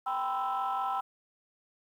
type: chord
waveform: sine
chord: C major seventh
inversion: second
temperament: equal with one note detuned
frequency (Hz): 784 / 987.8 / 1032.7 / 1318.5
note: G5 / B5 / C6 / E6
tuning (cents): 0 / 0 / -23 / 0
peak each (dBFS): -31 / -35 / -36 / -33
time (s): 0.06-1.01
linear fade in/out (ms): 10
effects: tanh soft clip ceiling -24 dBFS + 10-bit